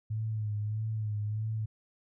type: tone with vibrato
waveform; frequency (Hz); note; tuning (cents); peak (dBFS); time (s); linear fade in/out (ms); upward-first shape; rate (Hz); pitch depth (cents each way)
sine; 107.4; A2; -41; -30; 0.1-1.66; 10; sine; 1.6; 48
effects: none